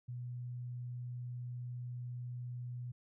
sine tone, 122.8 Hz, B2, 9 cents flat, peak -40 dBFS, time 0.08-2.92 s, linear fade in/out 10 ms, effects none

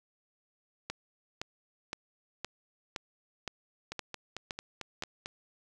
two click trains, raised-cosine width 0.2 ms, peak -21 / -18 dBFS, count 7 / 9, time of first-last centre 3.92-5.259 / 0.9-5.024 s, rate 4.48 / 1.94 Hz, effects none

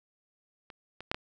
clicks, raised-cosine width 0.3 ms, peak -30 / -26 / -12 / -18 dBFS, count 4, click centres 0.702 / 1.006 / 1.115 / 1.145 s, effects none

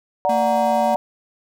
sine chord, D augmented, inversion none, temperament equal, 587.3 / 740 / 932.3 Hz, D5 / F#5 / A#5, 0 / 0 / 0 cents, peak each -20 / -19 / -22 dBFS, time 0.25-0.96 s, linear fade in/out 0 ms
square tone, 227.7 Hz, A#3, 40 cents flat, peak -25 dBFS, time 0.29-0.95 s, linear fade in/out 5 ms
effects none

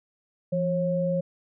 sine tone pair together, 171.1 / 543.2 Hz, F3 / C#5, -35 / -35 cents, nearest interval octave + minor sixth, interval 2000 cents, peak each -26 / -25 dBFS, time 0.52-1.21 s, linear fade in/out 10 ms, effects none

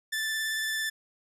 sawtooth tone with vibrato, 1760 Hz, A6, in tune, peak -25 dBFS, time 0.12-0.9 s, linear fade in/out 10 ms, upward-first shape square, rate 18 Hz, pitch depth 11 cents each way, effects resampled to 32000 Hz

